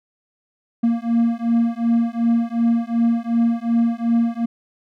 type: beating tone pair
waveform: triangle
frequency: 231.3 / 234 Hz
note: A#3 / A#3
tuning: -13 / +7 cents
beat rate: 2.7 Hz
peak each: -17 dBFS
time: 0.83-4.46 s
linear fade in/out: 10 ms
effects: none